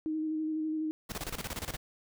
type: tone with vibrato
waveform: sine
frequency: 312.6 Hz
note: D#4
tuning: 8 cents sharp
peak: -30 dBFS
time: 0.06-0.91 s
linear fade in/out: 0 ms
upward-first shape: square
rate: 12 Hz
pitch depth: 16 cents each way
type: noise with tremolo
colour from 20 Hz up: pink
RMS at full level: -36 dBFS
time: 1.09-1.77 s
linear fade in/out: 20 ms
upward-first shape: square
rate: 17 Hz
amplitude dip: 80%
effects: none